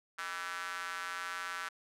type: tone with high-pass filter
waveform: square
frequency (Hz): 89.3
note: F2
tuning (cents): +39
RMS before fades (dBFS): -40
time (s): 0.18-1.69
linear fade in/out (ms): 10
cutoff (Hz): 1400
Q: 3.3
effects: low-pass 11000 Hz 12 dB/octave